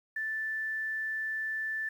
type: tone with quantisation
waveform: sine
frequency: 1760 Hz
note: A6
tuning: in tune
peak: -31 dBFS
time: 0.16-1.89 s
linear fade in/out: 5 ms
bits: 10
effects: none